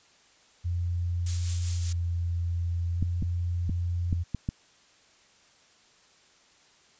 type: tone with vibrato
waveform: sine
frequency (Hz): 86.5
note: F2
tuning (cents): -16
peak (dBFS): -26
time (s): 0.64-4.24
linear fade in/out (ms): 20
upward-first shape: square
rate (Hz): 0.43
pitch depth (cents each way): 12
type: noise with tremolo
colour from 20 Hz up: violet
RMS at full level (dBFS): -28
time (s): 1.26-1.93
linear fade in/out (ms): 5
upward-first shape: triangle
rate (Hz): 5.1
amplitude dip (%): 50
type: clicks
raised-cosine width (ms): 5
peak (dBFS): -16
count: 6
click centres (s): 3.026 / 3.225 / 3.695 / 4.128 / 4.347 / 4.489
effects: white hiss -60 dBFS RMS until 6.99 s + resampled to 16000 Hz